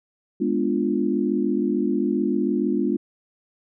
sine chord, G# diminished seventh, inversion none, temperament equal, 207.7 / 246.9 / 293.7 / 349.2 Hz, G#3 / B3 / D4 / F4, 0 / 0 / 0 / 0 cents, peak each -25 dBFS, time 0.4-2.97 s, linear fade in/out 10 ms, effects none

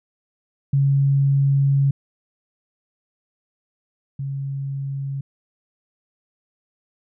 sine tone pair in turn, 138.59 / 137.71 Hz, C#3 / C#3, 0 / -11 cents, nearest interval unison, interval 11 cents, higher first, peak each -14 / -24 dBFS, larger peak first, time 0.73-1.91 / 4.19-5.21 s, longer first, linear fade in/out 5 ms, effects none

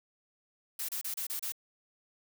blue noise bursts, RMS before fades -36 dBFS, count 6, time 0.79-1.522 s, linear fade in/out 5 ms, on 97 ms, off 30 ms, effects none

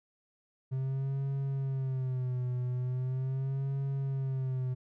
triangle tone with vibrato, 130.81 Hz, C3, in tune, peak -28 dBFS, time 0.71-4.75 s, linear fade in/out 20 ms, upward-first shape sine, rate 0.4 Hz, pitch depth 84 cents each way, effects none

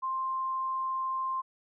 sine tone, 1051 Hz, C6, 7 cents sharp, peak -29 dBFS, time 0.02-1.42 s, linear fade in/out 20 ms, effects none

